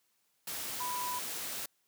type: tone in noise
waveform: sine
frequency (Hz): 990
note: B5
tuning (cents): +4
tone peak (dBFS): -35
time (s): 0.8-1.19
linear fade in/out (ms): 5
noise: white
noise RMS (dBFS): -39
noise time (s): 0.47-1.66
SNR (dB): +1
effects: white hiss -75 dBFS RMS until 1.87 s + high-pass 100 Hz 12 dB/octave